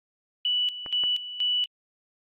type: tone with tremolo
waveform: sine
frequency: 2960 Hz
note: F#7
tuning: in tune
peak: -22 dBFS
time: 0.45-1.66 s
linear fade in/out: 2 ms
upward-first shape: square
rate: 2.1 Hz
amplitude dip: 75%
type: clicks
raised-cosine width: 0.5 ms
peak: -23 dBFS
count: 2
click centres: 0.862 / 1.037 s
effects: Opus 32 kbps